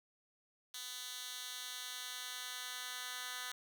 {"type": "tone with high-pass filter sweep", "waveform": "10% pulse", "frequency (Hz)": 250, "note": "B3", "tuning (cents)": 21, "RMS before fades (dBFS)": -45, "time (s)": [0.74, 3.52], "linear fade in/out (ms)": 2, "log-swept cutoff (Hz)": [3500, 2000], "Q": 1.1, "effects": []}